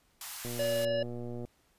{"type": "high-pass noise", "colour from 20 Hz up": "white", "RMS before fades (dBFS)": -41, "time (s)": [0.21, 0.85], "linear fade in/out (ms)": 2, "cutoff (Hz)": 700, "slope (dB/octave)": 48}
{"type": "click train", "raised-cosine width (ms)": 2, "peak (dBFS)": -28, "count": 121, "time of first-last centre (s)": [0.45, 1.45], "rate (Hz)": 120}
{"type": "harmonic tone", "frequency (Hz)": 573, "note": "D5", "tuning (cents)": -43, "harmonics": [1, 3, 5, 7, 9], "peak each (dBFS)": [-28, -43, -42, -50, -49], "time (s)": [0.59, 1.03], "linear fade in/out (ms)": 5}
{"effects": ["pink hiss -69 dBFS RMS until 1.78 s", "resampled to 32000 Hz"]}